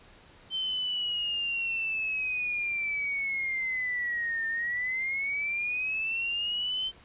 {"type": "linear two-way sweep", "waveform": "sine", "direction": "down then up", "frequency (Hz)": [3104, 1800, 3104], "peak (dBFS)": -28, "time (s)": [0.5, 6.92], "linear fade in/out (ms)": 50, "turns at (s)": 4.47, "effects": ["pink hiss -55 dBFS RMS until 7.04 s", "resampled to 8000 Hz"]}